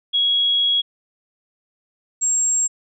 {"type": "tone pair in turn", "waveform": "sine", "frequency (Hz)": [3322, 7536], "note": ["G#7", "A#8"], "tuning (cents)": [0, 18], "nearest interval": "octave + major second", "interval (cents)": 1418, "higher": "second", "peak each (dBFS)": [-15, -16], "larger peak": "first", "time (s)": [[0.13, 0.82], [2.21, 2.68]], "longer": "first", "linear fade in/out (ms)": 20, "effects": []}